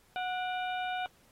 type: harmonic tone with a mistuned harmonic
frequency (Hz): 734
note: F#5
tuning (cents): -14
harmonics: 1 / 2 / 3 / 4 / 5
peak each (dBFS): -33 / -39 / -43 / -45 / -47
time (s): 0.16-1.06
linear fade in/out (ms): 0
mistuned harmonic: 3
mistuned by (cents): +130
effects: pink hiss -65 dBFS RMS until 1.31 s + AAC 48 kbps